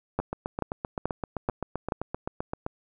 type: two click trains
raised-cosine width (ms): 1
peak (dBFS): -12 / -16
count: 5 / 20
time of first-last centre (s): 0.19-1.922 / 0.2-2.664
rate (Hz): 2.31 / 7.71
effects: none